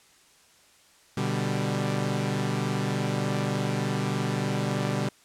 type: chord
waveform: sawtooth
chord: G major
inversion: first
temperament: equal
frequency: 123.47 / 146.83 / 196 Hz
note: B2 / D3 / G3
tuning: 0 / 0 / 0 cents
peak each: -26 dBFS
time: 1.17-5.09 s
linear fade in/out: 5 ms
effects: white hiss -58 dBFS RMS until 5.24 s + low-pass 9000 Hz 12 dB/octave